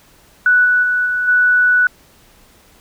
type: tone with level steps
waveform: sine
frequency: 1480 Hz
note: F#6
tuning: in tune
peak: -8 / -10 / -13 / -15 / -9 dBFS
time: 0.46-1.87 s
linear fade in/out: 2 ms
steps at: 0.64 / 0.82 / 1.05 / 1.27 s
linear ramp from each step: 20 ms
effects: pink hiss -49 dBFS RMS until 2.8 s